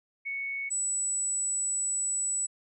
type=tone pair in turn; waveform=sine; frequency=2217 / 7900 Hz; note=C#7 / B8; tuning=0 / 0 cents; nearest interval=octave + minor seventh; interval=2200 cents; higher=second; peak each=-31 / -27 dBFS; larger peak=second; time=0.25-0.7 / 0.7-2.47 s; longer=second; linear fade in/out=20 ms; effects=none